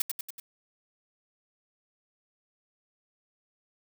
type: noise with echo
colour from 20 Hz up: blue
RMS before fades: -27 dBFS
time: 0-0.02 s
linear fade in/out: 2 ms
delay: 95 ms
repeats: 4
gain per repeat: -4 dB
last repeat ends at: 0.4 s
effects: none